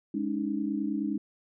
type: chord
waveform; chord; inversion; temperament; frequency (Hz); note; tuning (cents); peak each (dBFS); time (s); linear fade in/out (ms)
sine; Ab suspended fourth; none; equal with one note detuned; 207.7 / 281.5 / 311.1; Ab3 / Db4 / Eb4; 0 / +27 / 0; -32; 0.14-1.18; 5
effects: none